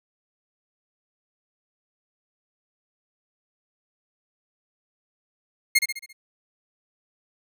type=tone with echo; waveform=sawtooth; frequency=2139 Hz; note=C7; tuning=38 cents sharp; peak=-11 dBFS; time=5.75-5.79 s; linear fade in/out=10 ms; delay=68 ms; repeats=5; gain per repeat=-6 dB; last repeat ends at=6.13 s; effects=none